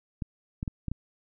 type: clicks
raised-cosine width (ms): 5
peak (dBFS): -19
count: 5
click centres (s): 0.222 / 0.629 / 0.678 / 0.883 / 0.916
effects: none